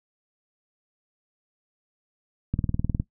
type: click train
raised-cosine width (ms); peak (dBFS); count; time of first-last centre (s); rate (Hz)
5; -12; 10; 2.54-2.999; 19.6
effects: noise-tail reverb RT60 0.1 s tail -17 dB re dry